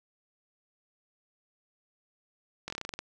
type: slowing click train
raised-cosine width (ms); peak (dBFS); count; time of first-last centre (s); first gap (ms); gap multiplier
0.2; -19; 10; 2.68-2.99; 21; 1.12
effects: none